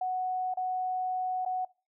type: tone with dropouts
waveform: sine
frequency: 740 Hz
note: F#5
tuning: in tune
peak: -28 dBFS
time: 0.01-1.65 s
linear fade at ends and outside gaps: 5 ms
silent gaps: 0.54-0.571 / 1.451-1.46 s
effects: noise-tail reverb RT60 0.3 s tail -21 dB re dry